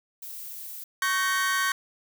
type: noise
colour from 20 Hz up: violet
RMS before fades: -39 dBFS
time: 0.22-0.84 s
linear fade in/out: 5 ms
type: chord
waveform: 40% pulse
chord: G diminished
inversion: second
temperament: equal with one note detuned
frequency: 1108.7 / 1541.9 / 1864.7 Hz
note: Db6 / G6 / Bb6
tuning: 0 / -29 / 0 cents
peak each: -27 / -26 / -28 dBFS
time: 1.02-1.72 s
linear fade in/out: 2 ms
effects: none